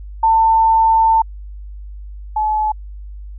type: tone pair in turn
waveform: sine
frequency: 895 / 858.7 Hz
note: A5 / A5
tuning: +29 / -42 cents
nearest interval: minor second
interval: 71 cents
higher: first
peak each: -9 / -14 dBFS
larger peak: first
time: 0.23-1.22 / 2.36-2.72 s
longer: first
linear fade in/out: 5 ms
effects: added 50 Hz sine -29 dBFS peak until 3.38 s